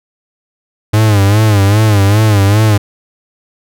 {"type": "tone with vibrato", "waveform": "45% pulse", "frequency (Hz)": 103.83, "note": "G#2", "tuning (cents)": 0, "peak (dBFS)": -6, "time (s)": [0.93, 2.78], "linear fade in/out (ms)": 10, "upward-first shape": "sine", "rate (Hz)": 2.5, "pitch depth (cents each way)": 97, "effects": []}